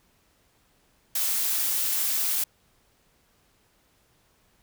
blue noise with amplitude modulation, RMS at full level -24 dBFS, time 1.15-2.44 s, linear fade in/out 5 ms, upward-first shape sine, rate 213 Hz, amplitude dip 40%, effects pink hiss -65 dBFS RMS until 4.62 s

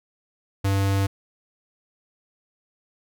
square tone, 98.1 Hz, G2, 2 cents sharp, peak -20 dBFS, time 0.64-1.07 s, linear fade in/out 10 ms, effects none

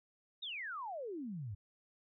sine exponential sweep, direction down, 3843 to 92.5 Hz, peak -40 dBFS, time 0.42-1.55 s, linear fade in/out 10 ms, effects none

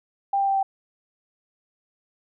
sine tone with pitch steps, 793 / 788 / 783 / 778 Hz, G5 / G5 / G5 / G5, +20 / +9 / -2 / -13 cents, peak -19 dBFS, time 0.33-0.63 s, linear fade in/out 5 ms, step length 75 ms, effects none

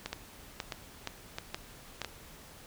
two click trains, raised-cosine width 0.2 ms, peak -18 / -17 dBFS, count 4 / 5, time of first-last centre 0.06-2.047 / 0.13-2.017 s, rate 1.51 / 2.12 Hz, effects pink hiss -52 dBFS RMS until 2.66 s

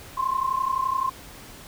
sine tone pair together, 1040 / 1071.7 Hz, C6 / C6, -11 / +41 cents, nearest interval minor second, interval 52 cents, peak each -25 dBFS, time 0.17-1.1 s, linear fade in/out 10 ms, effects pink hiss -44 dBFS RMS until 1.67 s

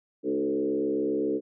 sine tone with frequency modulation, 370 Hz, F#4, in tune, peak -24 dBFS, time 0.23-1.41 s, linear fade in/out 50 ms, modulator 67.6 Hz, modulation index 1.6, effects none

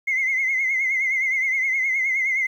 sine tone with vibrato, 2100 Hz, C7, 6 cents sharp, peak -18 dBFS, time 0.07-2.47 s, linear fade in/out 10 ms, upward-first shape triangle, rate 9.6 Hz, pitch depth 82 cents each way, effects tanh soft clip ceiling -15 dBFS + 9-bit

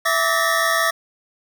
square tone cluster, 663 / 1158 / 1291 / 1785 / 1871 Hz, E5 / D6 / E6 / A6 / A#6, +10 / -25 / -37 / +24 / +6 cents, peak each -24 dBFS, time 0.05-0.91 s, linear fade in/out 10 ms, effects none

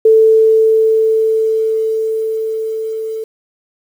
sine tone with level ramp, 442 Hz, A4, 8 cents sharp, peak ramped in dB -4 to -19 dBFS, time 0.05-3.24 s, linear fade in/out 5 ms, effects 7-bit

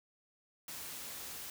white noise, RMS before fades -45 dBFS, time 0.68-1.5 s, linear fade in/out 2 ms, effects none

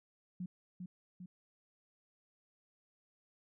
sine tone with echo, 180.8 Hz, F#3, 40 cents flat, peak -38 dBFS, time 0.4-0.46 s, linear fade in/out 5 ms, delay 400 ms, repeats 2, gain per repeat -4 dB, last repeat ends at 1.26 s, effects none

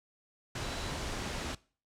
sine tone in noise, 3951 Hz, B7, in tune, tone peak -48 dBFS, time 0.63-0.91 s, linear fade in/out 5 ms, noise pink, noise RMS -37 dBFS, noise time 0.55-1.55 s, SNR -14 dB, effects noise-tail reverb RT60 0.4 s tail -21 dB re dry + low-pass 7000 Hz 12 dB/octave

